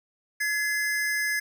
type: tone pair together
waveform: square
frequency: 1695 / 2062 Hz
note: G#6 / C7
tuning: +35 / -26 cents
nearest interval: minor third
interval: 339 cents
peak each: -27 / -30 dBFS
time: 0.4-1.4 s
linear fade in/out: 10 ms
effects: none